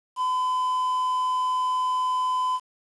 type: tone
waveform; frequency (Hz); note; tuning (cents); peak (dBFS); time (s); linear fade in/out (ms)
triangle; 1013; B5; +44; -20; 0.16-2.6; 50
effects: resampled to 22050 Hz + 8-bit